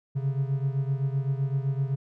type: beating tone pair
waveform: triangle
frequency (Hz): 134.3 / 142.1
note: C3 / C#3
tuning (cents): +46 / +43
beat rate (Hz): 7.8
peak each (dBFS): -24 / -28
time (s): 0.15-1.96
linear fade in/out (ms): 20
effects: none